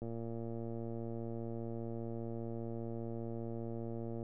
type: click train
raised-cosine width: 2 ms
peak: -30 dBFS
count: 485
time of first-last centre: 0.02-4.229 s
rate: 115 Hz
effects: none